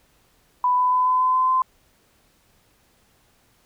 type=tone with pitch steps; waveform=sine; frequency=994 / 1000.3 / 1006.7 / 1013.1 / 1019.6 / 1026.1 / 1032.6 Hz; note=B5 / B5 / B5 / B5 / C6 / C6 / C6; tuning=+11 / +22 / +33 / +44 / -45 / -34 / -23 cents; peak=-16 dBFS; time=0.64-1.62 s; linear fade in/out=2 ms; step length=140 ms; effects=pink hiss -61 dBFS RMS until 3.65 s